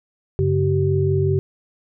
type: tone cluster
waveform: sine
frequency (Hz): 96 / 141.4 / 384.7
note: G2 / C#3 / G4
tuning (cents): -36 / +35 / -33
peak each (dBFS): -20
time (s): 0.39-1.39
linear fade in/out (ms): 0
effects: none